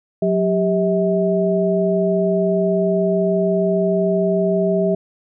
sine tone cluster, 182.5 / 395.2 / 641 Hz, F#3 / G4 / E5, -24 / +14 / -49 cents, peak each -19 dBFS, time 0.22-4.95 s, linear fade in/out 5 ms, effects none

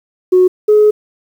sine tone pair in turn, 367 / 423 Hz, F#4 / G#4, -14 / +32 cents, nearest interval major second, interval 246 cents, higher second, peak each -4 dBFS, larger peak neither, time 0.32-0.48 / 0.68-0.91 s, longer second, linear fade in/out 10 ms, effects tanh soft clip ceiling -1 dBFS + 7-bit

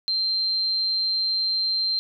sine tone, 4146 Hz, C8, 17 cents flat, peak -21 dBFS, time 0.08-1.99 s, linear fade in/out 0 ms, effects none

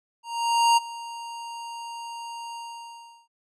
square tone with ADSR envelope, 932.3 Hz, A#5, in tune, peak -16 dBFS, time 0.23-3.28 s, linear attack 540 ms, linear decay 20 ms, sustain -19 dB, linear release 730 ms, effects resampled to 22050 Hz

